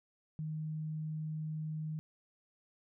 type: tone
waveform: sine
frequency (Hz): 155.56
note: D#3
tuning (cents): 0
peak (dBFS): -36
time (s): 0.39-1.99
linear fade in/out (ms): 0
effects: none